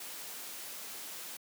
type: noise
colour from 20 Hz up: white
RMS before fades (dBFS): -44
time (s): 0-1.37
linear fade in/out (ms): 5
effects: high-pass 200 Hz 12 dB/octave